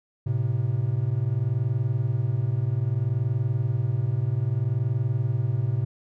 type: tone pair together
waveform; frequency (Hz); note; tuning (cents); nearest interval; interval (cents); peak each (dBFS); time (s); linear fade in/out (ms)
triangle; 109.88 / 130.5; A2 / C3; -2 / -4; minor third; 298; -23; 0.26-5.85; 10
effects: none